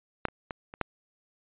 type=clicks; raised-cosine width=0.5 ms; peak=-10 / -29 / -19 / -27 / -12 dBFS; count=5; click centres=0.253 / 0.285 / 0.508 / 0.739 / 0.813 s; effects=resampled to 8000 Hz